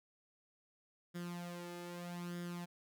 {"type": "tone with flanger", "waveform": "sawtooth", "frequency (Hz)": 174.61, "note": "F3", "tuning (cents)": 0, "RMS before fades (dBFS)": -45, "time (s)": [1.14, 2.66], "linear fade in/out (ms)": 20, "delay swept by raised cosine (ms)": [0.58, 2.38], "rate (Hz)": 0.8, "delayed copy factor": 0.65, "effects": []}